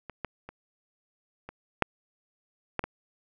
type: clicks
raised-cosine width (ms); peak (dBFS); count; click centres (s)
0.5; -24 / -17 / -26 / -25 / -6 / -12 / -17; 7; 0.097 / 0.247 / 0.49 / 1.49 / 1.823 / 2.793 / 2.84
effects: none